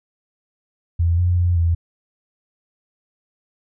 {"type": "tone with pitch steps", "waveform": "sine", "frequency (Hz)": [84.8, 88.7, 87.9, 84.2], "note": ["E2", "F2", "F2", "E2"], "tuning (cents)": [50, 27, 12, 37], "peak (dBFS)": -14, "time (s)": [0.99, 1.75], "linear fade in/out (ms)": 10, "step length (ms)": 190, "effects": []}